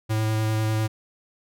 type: tone with vibrato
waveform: square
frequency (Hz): 109.3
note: A2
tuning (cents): -11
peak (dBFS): -22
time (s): 0.09-0.88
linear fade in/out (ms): 20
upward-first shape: sine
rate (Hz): 10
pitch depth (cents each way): 12
effects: none